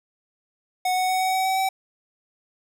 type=tone with pitch steps; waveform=square; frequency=737 / 741.7 / 746.4 / 751.2 / 756 / 760.8 / 765.6 Hz; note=F#5 / F#5 / F#5 / F#5 / F#5 / F#5 / G5; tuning=-7 / +4 / +15 / +26 / +37 / +48 / -41 cents; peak=-21 dBFS; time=0.85-1.69 s; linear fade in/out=5 ms; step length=120 ms; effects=none